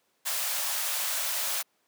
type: high-pass noise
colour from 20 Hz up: white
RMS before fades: -30 dBFS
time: 0.25-1.63 s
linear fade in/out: 20 ms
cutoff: 530 Hz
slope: 96 dB/octave
effects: pink hiss -71 dBFS RMS until 1.87 s + high-pass 300 Hz 12 dB/octave